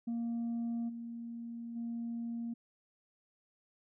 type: tone with level steps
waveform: sine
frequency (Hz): 233.4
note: A#3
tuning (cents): +2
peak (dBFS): -31 / -40 / -35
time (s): 0.07-2.54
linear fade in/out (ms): 10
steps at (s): 0.88 / 1.75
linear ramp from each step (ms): 20
effects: tanh soft clip ceiling -32 dBFS